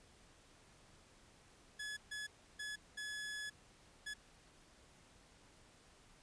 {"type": "tone bursts at uneven times", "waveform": "sawtooth", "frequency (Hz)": 1700, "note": "G#6", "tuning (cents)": 40, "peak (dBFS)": -39, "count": 5, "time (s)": [[1.79, 1.97], [2.11, 2.27], [2.59, 2.76], [2.97, 3.5], [4.06, 4.14]], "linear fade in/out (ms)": 10, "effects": ["pink hiss -65 dBFS RMS until 6.22 s", "resampled to 22050 Hz"]}